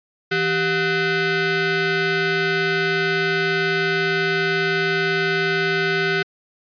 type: ring-modulated tone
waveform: sawtooth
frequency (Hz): 554.4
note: C#5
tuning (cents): 0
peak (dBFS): -11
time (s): 0.31-6.23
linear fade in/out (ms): 10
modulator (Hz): 945
effects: resampled to 11025 Hz